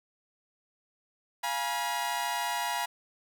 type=chord; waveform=sawtooth; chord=F diminished; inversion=none; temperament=equal with one note detuned; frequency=698.5 / 830.6 / 964.1 Hz; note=F5 / Ab5 / Cb6; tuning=0 / 0 / -42 cents; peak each=-33 / -31 / -28 dBFS; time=1.43-2.86 s; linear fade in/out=10 ms; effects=none